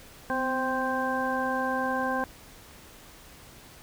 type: harmonic tone with a mistuned harmonic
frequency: 261.6 Hz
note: C4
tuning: in tune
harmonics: 1 / 2 / 3 / 4 / 6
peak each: -32 / -32 / -32 / -32 / -32 dBFS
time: 0.3-2.24 s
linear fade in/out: 0 ms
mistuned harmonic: 1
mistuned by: -39 cents
effects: pink hiss -50 dBFS RMS until 3.82 s